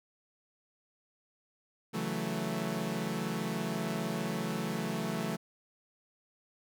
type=chord; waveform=sawtooth; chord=F# minor seventh; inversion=second; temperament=equal; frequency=138.59 / 164.81 / 185 / 220 Hz; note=C#3 / E3 / F#3 / A3; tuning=0 / 0 / 0 / 0 cents; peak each=-38 / -34 / -34 / -32 dBFS; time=1.93-5.37 s; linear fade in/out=20 ms; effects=none